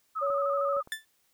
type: tone with vibrato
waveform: sine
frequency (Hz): 1255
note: D#6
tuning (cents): +15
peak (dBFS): -29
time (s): 0.15-0.83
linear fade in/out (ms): 20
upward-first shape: square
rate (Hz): 13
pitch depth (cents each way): 49
type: tone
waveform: sine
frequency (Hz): 561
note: C#5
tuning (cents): +21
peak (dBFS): -27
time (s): 0.21-0.81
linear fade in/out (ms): 20
type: clicks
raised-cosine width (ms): 1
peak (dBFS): -35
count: 3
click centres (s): 0.302 / 0.767 / 0.874
type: tone with exponential decay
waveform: 30% pulse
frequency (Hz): 1760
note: A6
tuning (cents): 0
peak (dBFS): -25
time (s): 0.92-1.05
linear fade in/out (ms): 1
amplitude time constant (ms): 28
effects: white hiss -70 dBFS RMS until 1.33 s